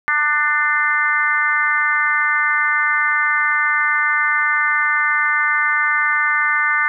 harmonic tone, 297.7 Hz, D4, 24 cents sharp, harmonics 3 / 4 / 5 / 6 / 7, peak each -29 / -21 / -20 / -19 / -20 dBFS, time 0.08-6.88 s, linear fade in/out 0 ms, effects none

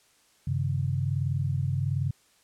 sine tone cluster, 96.9 / 135.6 / 156.9 Hz, G2 / C#3 / D#3, -20 / -38 / +15 cents, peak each -29 / -27 / -35 dBFS, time 0.47-2.11 s, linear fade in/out 5 ms, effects white hiss -63 dBFS RMS until 2.43 s + low-pass 10000 Hz 12 dB/octave

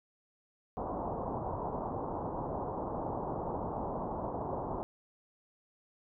white low-pass noise, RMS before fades -37 dBFS, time 0.77-4.83 s, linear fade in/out 0 ms, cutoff 1000 Hz, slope 48 dB/octave, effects none

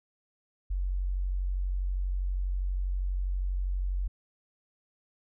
sine tone, 46.2 Hz, F#1, 2 cents flat, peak -27 dBFS, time 0.7-4.08 s, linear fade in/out 10 ms, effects none

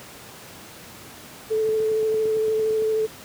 sine tone with vibrato, 437.2 Hz, A4, 11 cents flat, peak -19 dBFS, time 1.5-3.07 s, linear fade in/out 20 ms, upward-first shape sine, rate 13 Hz, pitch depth 14 cents each way
click train, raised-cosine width 2 ms, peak -24 dBFS, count 11, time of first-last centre 1.69-2.821 s, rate 8.84 Hz
effects pink hiss -42 dBFS RMS until 3.24 s + high-pass 100 Hz 12 dB/octave

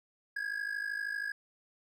triangle ring-modulated tone, 1654 Hz, G#6, 8 cents flat, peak -29 dBFS, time 0.36-1.32 s, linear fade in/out 5 ms, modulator 26.4 Hz, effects none

